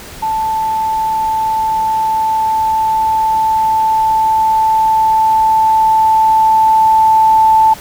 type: tone with level ramp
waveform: sine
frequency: 880 Hz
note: A5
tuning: in tune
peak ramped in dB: -13 to -5 dBFS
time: 0.22-7.74 s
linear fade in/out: 10 ms
effects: pink hiss -32 dBFS RMS until 7.8 s